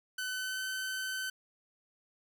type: tone with pitch glide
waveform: sawtooth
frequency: 1510 to 1526.7 Hz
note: F#6 to G6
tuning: +35 to -46 cents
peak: -31 dBFS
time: 0.18-1.3 s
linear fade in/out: 5 ms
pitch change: +19 cents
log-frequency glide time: 0.3-0.63 s
effects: none